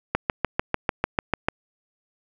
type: click train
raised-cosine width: 0.5 ms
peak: -5 dBFS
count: 10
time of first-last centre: 0.15-1.485 s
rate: 6.74 Hz
effects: none